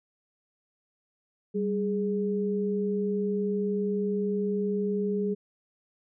sine tone pair together, 196 / 415.3 Hz, G3 / G#4, 0 / 0 cents, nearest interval octave + minor second, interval 1300 cents, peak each -28 dBFS, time 1.54-5.35 s, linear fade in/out 20 ms, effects none

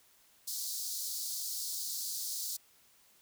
pink high-pass noise, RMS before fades -38 dBFS, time 0.47-2.57 s, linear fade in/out 10 ms, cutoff 4200 Hz, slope 48 dB/octave, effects white hiss -65 dBFS RMS until 3.21 s

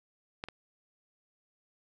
clicks, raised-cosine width 0.3 ms, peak -20 / -26 dBFS, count 2, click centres 0.439 / 0.486 s, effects none

